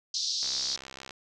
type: band-pass noise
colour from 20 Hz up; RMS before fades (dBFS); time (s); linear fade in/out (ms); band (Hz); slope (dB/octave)
pink; -31; 0.14-0.76; 2; 4000 to 5800; 48
type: click train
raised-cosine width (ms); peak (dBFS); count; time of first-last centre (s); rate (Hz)
0.2; -24; 46; 0.43-1.108; 66.4
effects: none